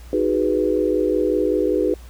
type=chord; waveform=sine; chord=G# minor seventh; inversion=second; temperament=equal; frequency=311.1 / 370 / 415.3 / 493.9 Hz; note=D#4 / F#4 / G#4 / B4; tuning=0 / 0 / 0 / 0 cents; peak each=-22 dBFS; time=0.13-1.94 s; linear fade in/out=2 ms; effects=added 60 Hz sine -37 dBFS peak until 2.09 s + pink hiss -49 dBFS RMS until 2.09 s